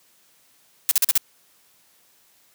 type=noise bursts; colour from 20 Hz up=blue; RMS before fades=-17 dBFS; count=5; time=0.89-1.177 s; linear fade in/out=0 ms; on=23 ms; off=43 ms; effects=white hiss -59 dBFS RMS until 2.54 s + high-pass 100 Hz 12 dB/octave